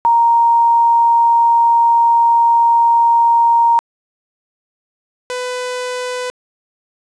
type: tone pair in turn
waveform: sine / sawtooth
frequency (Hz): 932.3 / 499.6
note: A#5 / B4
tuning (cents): 0 / +20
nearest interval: major seventh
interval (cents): 1080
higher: first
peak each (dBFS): -8 / -16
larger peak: first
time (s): 0.05-3.79 / 5.3-6.3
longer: first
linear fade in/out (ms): 0
effects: resampled to 22050 Hz + 8-bit